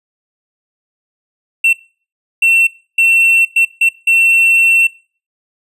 triangle tone bursts at uneven times, 2704 Hz, E7, 43 cents sharp, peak -6 dBFS, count 6, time 1.64-1.73 / 2.42-2.67 / 2.98-3.45 / 3.56-3.65 / 3.81-3.89 / 4.07-4.87 s, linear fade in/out 5 ms, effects noise-tail reverb RT60 0.4 s tail -20 dB re dry + resampled to 32000 Hz

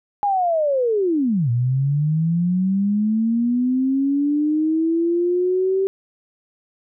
sine linear two-way sweep, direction down then up, 830.6 to 116.54 to 389.1 Hz, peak -16 dBFS, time 0.23-5.87 s, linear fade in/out 0 ms, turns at 1.5 s, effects none

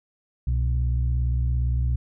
sine tone pair together, 64.43 / 121.9 Hz, C2 / B2, -26 / -22 cents, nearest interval major seventh, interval 1104 cents, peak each -20 / -25 dBFS, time 0.47-1.96 s, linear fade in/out 5 ms, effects tanh soft clip ceiling -15 dBFS

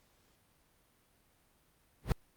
brown noise with exponential growth, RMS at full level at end -25 dBFS, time 2.02-2.12 s, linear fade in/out 0 ms, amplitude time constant 21 ms, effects pink hiss -70 dBFS RMS until 2.36 s + Opus 48 kbps

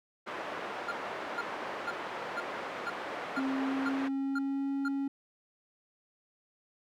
pink band-pass noise, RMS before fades -39 dBFS, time 0.26-4.09 s, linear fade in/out 20 ms, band 460 to 1800 Hz, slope 12 dB/octave
triangle tone bursts, 1396.9 Hz, F6, in tune, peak -30 dBFS, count 9, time 0.88-4.884 s, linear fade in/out 5 ms, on 36 ms, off 460 ms
triangle tone with pitch glide, 267.6 to 275.8 Hz, C4 to C#4, +39 to -9 cents, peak -28 dBFS, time 3.37-5.08 s, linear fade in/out 5 ms, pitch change +52 cents, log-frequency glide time 3.51-4.71 s
effects none

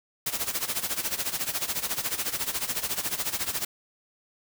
white noise with tremolo, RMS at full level -27 dBFS, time 0.26-3.65 s, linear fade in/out 5 ms, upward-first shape sine, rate 14 Hz, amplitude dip 80%, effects none

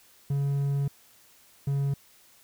triangle tone pair in turn, 140.3 / 139.5 Hz, C#3 / C#3, +21 / +11 cents, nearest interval unison, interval 10 cents, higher first, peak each -22 dBFS, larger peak neither, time 0.3-0.88 / 1.67-1.94 s, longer first, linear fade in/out 5 ms, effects white hiss -58 dBFS RMS until 2.43 s

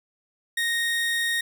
30% pulse tone, 1861 Hz, A#6, 3 cents flat, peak -20 dBFS, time 0.57-1.41 s, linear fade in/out 5 ms, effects none

